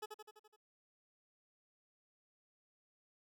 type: tone with echo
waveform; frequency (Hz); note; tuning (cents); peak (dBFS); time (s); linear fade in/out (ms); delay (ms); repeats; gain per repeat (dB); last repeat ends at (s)
20% pulse; 427.1; G#4; +48; -37; 0.02-0.06; 10; 84; 6; -4; 0.564
effects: none